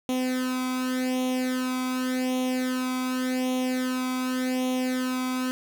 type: tone with flanger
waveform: sawtooth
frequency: 255.3 Hz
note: C4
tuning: 42 cents flat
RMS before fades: -27 dBFS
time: 0.09-5.51 s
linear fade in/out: 0 ms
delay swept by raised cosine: 0.31 to 0.86 ms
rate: 0.87 Hz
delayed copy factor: +0.8
effects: none

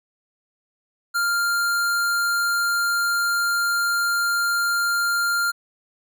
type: tone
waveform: square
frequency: 1396.9 Hz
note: F6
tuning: in tune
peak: -20 dBFS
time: 1.14-5.52 s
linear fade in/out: 20 ms
effects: none

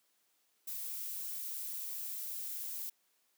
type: noise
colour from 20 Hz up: violet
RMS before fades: -41 dBFS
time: 0.67-2.9 s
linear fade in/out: 10 ms
effects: white hiss -75 dBFS RMS until 3.37 s + high-pass 200 Hz 12 dB/octave

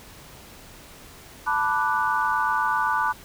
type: chord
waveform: sine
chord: B minor seventh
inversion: third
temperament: equal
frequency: 880 / 987.8 / 1174.7 / 1480 Hz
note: A5 / B5 / D6 / F#6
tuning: 0 / 0 / 0 / 0 cents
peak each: -26 dBFS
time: 1.46-3.13 s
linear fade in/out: 20 ms
effects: pink hiss -46 dBFS RMS until 3.24 s

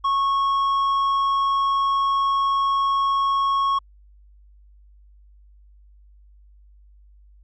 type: tone with tanh clipping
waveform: sine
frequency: 1100 Hz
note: C#6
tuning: 14 cents flat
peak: -19 dBFS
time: 0.04-3.79 s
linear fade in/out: 10 ms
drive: 6 dB
effects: added 50 Hz sine -48 dBFS peak until 7.43 s + AAC 64 kbps

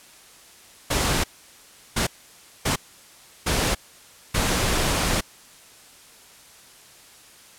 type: noise bursts at uneven times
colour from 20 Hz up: pink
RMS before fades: -22 dBFS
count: 5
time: 0.9-1.24 / 1.96-2.07 / 2.65-2.76 / 3.46-3.75 / 4.34-5.21 s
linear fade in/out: 10 ms
effects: white hiss -49 dBFS RMS until 7.58 s + low-pass 11000 Hz 12 dB/octave

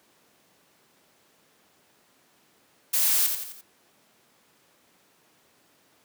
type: noise with echo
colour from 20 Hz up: blue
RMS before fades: -23 dBFS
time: 2.93-3.27 s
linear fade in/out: 10 ms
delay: 86 ms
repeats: 4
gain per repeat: -6 dB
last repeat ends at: 3.614 s
effects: pink hiss -62 dBFS RMS until 6.04 s + high-pass 200 Hz 12 dB/octave

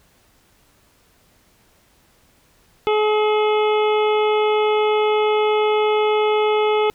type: harmonic tone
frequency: 425.8 Hz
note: G#4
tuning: 43 cents sharp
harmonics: 1 / 2 / 3 / 5 / 6 / 7 / 8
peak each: -16 / -22 / -26 / -30 / -32 / -33 / -34 dBFS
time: 2.87-6.9 s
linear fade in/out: 0 ms
effects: pink hiss -57 dBFS RMS until 6.94 s

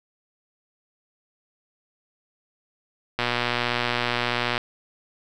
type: click train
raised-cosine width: 0.3 ms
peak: -7 dBFS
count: 169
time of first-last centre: 3.19-4.578 s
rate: 121 Hz
effects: none

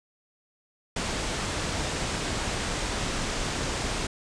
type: low-pass noise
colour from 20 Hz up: pink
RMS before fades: -30 dBFS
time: 0.96-4.07 s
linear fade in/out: 5 ms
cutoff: 8800 Hz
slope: 48 dB/octave
effects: none

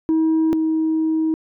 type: tone pair in turn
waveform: sine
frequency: 319.7 / 317.9 Hz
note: D#4 / D#4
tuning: +47 / +37 cents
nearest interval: unison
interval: 10 cents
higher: first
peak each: -12 / -15 dBFS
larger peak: first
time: 0.09-0.53 / 0.53-1.34 s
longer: second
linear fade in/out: 0 ms
effects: tanh soft clip ceiling -13 dBFS

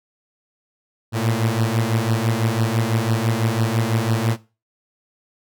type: beating tone pair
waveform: sawtooth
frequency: 110 / 116 Hz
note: A2 / A#2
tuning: 0 / -8 cents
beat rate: 6 Hz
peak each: -17 dBFS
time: 1.12-4.37 s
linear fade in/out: 50 ms
effects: noise-tail reverb RT60 0.3 s tail -18 dB re dry

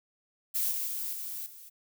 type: noise with level steps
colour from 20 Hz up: violet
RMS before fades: -29 / -33 / -35 / -38 / -49 dBFS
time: 0.54-1.7 s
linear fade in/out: 20 ms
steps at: 0.71 / 0.87 / 1.13 / 1.46 s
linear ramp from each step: 2 ms
effects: none

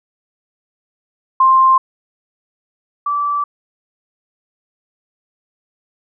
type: tone pair in turn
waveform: sine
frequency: 1052 / 1160.2 Hz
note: C6 / D6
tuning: +9 / -21 cents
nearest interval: major second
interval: 170 cents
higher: second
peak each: -7 / -15 dBFS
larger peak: first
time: 1.4-1.78 / 3.06-3.44 s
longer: neither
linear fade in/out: 5 ms
effects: none

